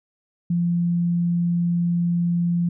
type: tone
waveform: sine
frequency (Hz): 172.6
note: F3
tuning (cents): -20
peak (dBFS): -18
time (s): 0.5-2.69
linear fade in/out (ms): 5
effects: none